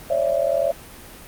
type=tone cluster; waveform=sine; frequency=545 / 585 / 666 Hz; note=C#5 / D5 / E5; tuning=-29 / -7 / +18 cents; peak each=-22 dBFS; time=0.1-0.72 s; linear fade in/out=5 ms; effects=pink hiss -41 dBFS RMS until 1.27 s + Opus 32 kbps